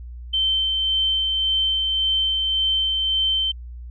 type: tone with tremolo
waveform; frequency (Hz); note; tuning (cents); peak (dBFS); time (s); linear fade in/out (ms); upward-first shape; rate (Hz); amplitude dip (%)
sine; 3100; G7; -20; -17; 0.33-3.52; 10; sine; 1.8; 25
effects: added 60 Hz sine -33 dBFS peak until 3.9 s